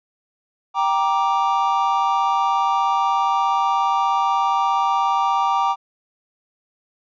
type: chord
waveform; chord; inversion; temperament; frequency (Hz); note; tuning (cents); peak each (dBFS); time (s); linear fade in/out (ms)
triangle; G minor; none; just; 784 / 940.8 / 1176; G5 / Bb5 / D6; 0 / +16 / +2; -19; 0.74-5.76; 50
effects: resampled to 16000 Hz